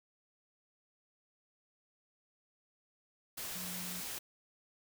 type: tone in noise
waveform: sine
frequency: 180.2 Hz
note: F#3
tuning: 45 cents flat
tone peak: -46 dBFS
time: 3.55-4.01 s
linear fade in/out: 10 ms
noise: white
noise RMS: -42 dBFS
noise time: 3.37-4.19 s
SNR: -7 dB
effects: none